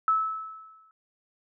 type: tone with exponential decay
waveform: sine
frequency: 1303 Hz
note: E6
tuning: 20 cents flat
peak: -18 dBFS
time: 0.08-0.91 s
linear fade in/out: 1 ms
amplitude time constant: 180 ms
effects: none